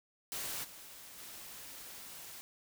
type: noise with level steps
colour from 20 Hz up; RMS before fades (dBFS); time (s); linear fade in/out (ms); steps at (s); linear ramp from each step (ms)
white; -40 / -52 / -49; 0.32-2.41; 0; 0.63 / 1.17; 20
effects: none